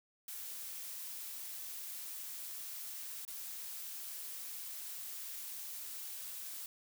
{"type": "noise with dropouts", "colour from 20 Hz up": "blue", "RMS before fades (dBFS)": -45, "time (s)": [0.28, 6.66], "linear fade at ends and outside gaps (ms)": 2, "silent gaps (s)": [3.251, 3.278], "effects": []}